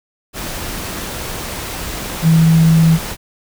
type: tone in noise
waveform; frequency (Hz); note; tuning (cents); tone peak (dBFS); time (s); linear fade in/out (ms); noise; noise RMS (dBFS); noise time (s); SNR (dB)
sine; 162.6; E3; -23; -7; 2.22-2.99; 50; pink; -25; 0.33-3.17; +15
effects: none